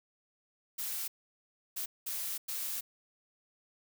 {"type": "noise bursts at uneven times", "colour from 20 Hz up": "blue", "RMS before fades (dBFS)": -37, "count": 4, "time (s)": [[0.78, 1.08], [1.76, 1.86], [2.06, 2.38], [2.48, 2.81]], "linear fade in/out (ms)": 10, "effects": []}